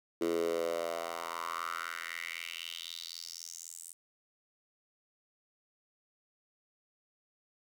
10% pulse tone with high-pass filter sweep, 83.9 Hz, E2, 31 cents sharp, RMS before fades -38 dBFS, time 0.21-3.93 s, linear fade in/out 5 ms, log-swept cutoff 350 to 8800 Hz, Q 4.2, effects none

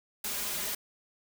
white noise with comb filter, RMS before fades -34 dBFS, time 0.24-0.75 s, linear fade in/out 5 ms, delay 4.9 ms, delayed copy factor +0.9, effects none

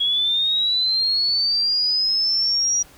sine linear sweep, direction up, 3315 to 5770 Hz, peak -17 dBFS, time 0-2.83 s, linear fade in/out 10 ms, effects pink hiss -49 dBFS RMS until 2.97 s

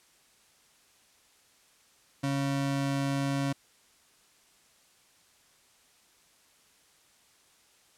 square ring-modulated tone, 207.7 Hz, G#3, in tune, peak -25 dBFS, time 2.23-3.53 s, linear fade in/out 10 ms, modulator 69 Hz, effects white hiss -63 dBFS RMS until 7.97 s + low-pass 10000 Hz 12 dB/octave

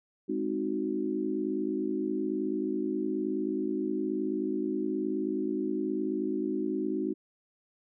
sine chord, Ab dominant seventh, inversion none, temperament equal, 207.7 / 261.6 / 311.1 / 370 Hz, Ab3 / C4 / Eb4 / Gb4, 0 / 0 / 0 / 0 cents, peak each -36 / -35 / -32 / -33 dBFS, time 0.28-7.14 s, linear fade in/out 20 ms, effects none

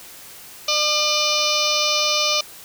harmonic tone with a mistuned harmonic, 601 Hz, D5, 40 cents sharp, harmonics 1 / 2 / 4 / 5 / 6 / 7 / 8 / 9 / 10, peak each -26 / -26 / -26 / -26 / -26 / -26 / -26 / -26 / -26 dBFS, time 0.68-2.41 s, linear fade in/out 5 ms, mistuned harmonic 5, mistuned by -18 cents, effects white hiss -41 dBFS RMS until 2.64 s

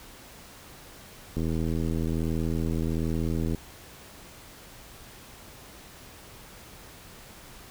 click train, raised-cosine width 3 ms, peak -17 dBFS, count 178, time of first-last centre 1.37-3.547 s, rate 81.3 Hz, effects pink hiss -48 dBFS RMS until 7.7 s

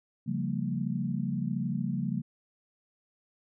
sine chord, G half-diminished seventh, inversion second, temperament equal with one note detuned, 138.59 / 174.61 / 196 / 228.8 Hz, Db3 / F3 / G3 / Bb3, 0 / 0 / 0 / -32 cents, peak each -34 dBFS, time 0.26-2.22 s, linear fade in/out 20 ms, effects none

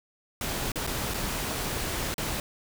pink noise with dropouts, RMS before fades -31 dBFS, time 0.41-2.4 s, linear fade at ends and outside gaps 2 ms, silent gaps 0.719-0.757 / 0.867-0.873 / 1.138-1.142 / 2.142-2.18 s, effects none

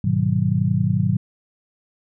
sine chord, G# minor seventh, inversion none, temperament just, 103.83 / 124.59 / 155.74 / 186.89 Hz, G#2 / B2 / D#3 / F#3, 0 / +16 / +2 / +18 cents, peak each -22 dBFS, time 0.04-1.17 s, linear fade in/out 5 ms, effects none

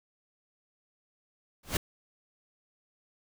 pink noise with exponential growth, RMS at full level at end -22 dBFS, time 1.63-1.77 s, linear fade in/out 5 ms, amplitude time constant 29 ms, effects none

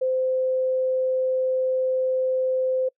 sine tone, 517 Hz, C5, 21 cents flat, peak -20 dBFS, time 0.01-2.89 s, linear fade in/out 10 ms, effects noise-tail reverb RT60 0.1 s tail -26 dB re dry

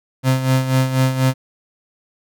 35% pulse tone with tremolo, 130.81 Hz, C3, in tune, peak -10 dBFS, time 0.23-1.34 s, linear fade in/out 50 ms, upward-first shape sine, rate 4.1 Hz, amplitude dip 65%, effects none

